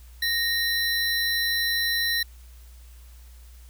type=tone pair together; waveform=square; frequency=1856 / 3996 Hz; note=A#6 / B7; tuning=-8 / +20 cents; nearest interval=octave + minor second; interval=1328 cents; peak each=-26 dBFS; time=0.22-2.23 s; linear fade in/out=5 ms; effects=added 60 Hz sine -44 dBFS peak until 3.69 s + white hiss -57 dBFS RMS until 3.69 s